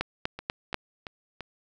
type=two click trains; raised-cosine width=0.3 ms; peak=-21 / -11 dBFS; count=4 / 4; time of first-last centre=0.39-1.407 / 0.01-0.743 s; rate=2.95 / 4.09 Hz; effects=none